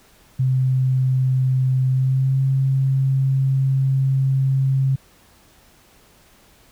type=tone with pitch glide; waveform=sine; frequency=130 to 134.12 Hz; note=C3 to C3; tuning=-11 to +43 cents; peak=-15 dBFS; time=0.39-4.96 s; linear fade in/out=10 ms; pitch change=+54 cents; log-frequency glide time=1.9-2.4 s; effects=pink hiss -53 dBFS RMS until 6.71 s